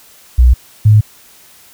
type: tone pair in turn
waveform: sine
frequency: 61.5 / 106.58 Hz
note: B1 / G#2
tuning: -7 / +45 cents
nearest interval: minor seventh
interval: 952 cents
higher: second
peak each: -3 dBFS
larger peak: neither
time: 0.38-0.54 / 0.85-1.01 s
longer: neither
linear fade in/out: 10 ms
effects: white hiss -43 dBFS RMS until 1.73 s

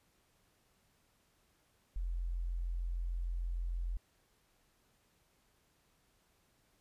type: tone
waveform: sine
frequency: 43.28 Hz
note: F1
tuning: 15 cents flat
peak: -34 dBFS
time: 1.96-3.97 s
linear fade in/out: 0 ms
effects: pink hiss -73 dBFS RMS until 6.8 s + resampled to 32000 Hz

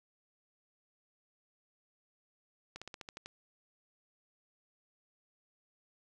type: slowing click train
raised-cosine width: 0.2 ms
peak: -27 dBFS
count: 8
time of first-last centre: 2.76-3.26 s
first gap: 56 ms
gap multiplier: 1.08
effects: none

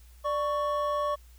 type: tone pair together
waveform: triangle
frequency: 590 / 1113 Hz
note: D5 / C#6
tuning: +8 / +7 cents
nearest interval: major seventh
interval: 1099 cents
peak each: -27 / -27 dBFS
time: 0.24-1.16 s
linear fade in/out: 20 ms
effects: added 60 Hz sine -50 dBFS peak until 1.38 s + white hiss -62 dBFS RMS until 1.38 s

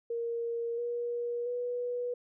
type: tone with pitch steps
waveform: sine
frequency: 466.8 / 477.4 / 488.3 Hz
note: A#4 / A#4 / B4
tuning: +2 / +41 / -20 cents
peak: -31 dBFS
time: 0.1-2.14 s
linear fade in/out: 5 ms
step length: 680 ms
effects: none

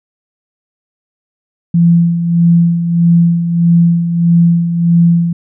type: tone with tremolo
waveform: sine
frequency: 170 Hz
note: F3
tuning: 46 cents flat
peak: -4 dBFS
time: 1.74-5.33 s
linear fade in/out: 5 ms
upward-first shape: sine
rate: 1.6 Hz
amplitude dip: 60%
effects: none

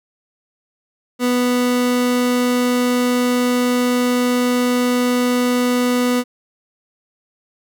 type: tone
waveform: 30% pulse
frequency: 246.9 Hz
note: B3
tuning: in tune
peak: -12 dBFS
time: 1.19-6.24 s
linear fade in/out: 50 ms
effects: none

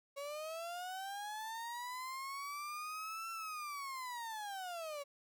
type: linear two-way sweep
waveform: 35% pulse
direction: up then down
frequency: 554.4 to 1350 to 554.4 Hz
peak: -40 dBFS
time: 0.16-5.04 s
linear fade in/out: 20 ms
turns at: 3.31 s
effects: none

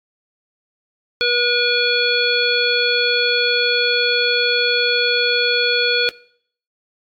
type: harmonic tone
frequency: 483.8 Hz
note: B4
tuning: 36 cents flat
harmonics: 1 / 3 / 5 / 7 / 9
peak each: -21 / -21 / -21 / -21 / -21 dBFS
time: 1.21-6.09 s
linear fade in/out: 0 ms
effects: noise-tail reverb RT60 0.6 s tail -21 dB re dry + AAC 64 kbps

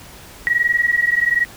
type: tone pair together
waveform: sine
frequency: 1900 / 1921 Hz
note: A#6 / B6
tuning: +33 / -48 cents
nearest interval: unison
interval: 19 cents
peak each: -17 dBFS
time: 0.47-1.45 s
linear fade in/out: 0 ms
effects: pink hiss -40 dBFS RMS until 1.56 s

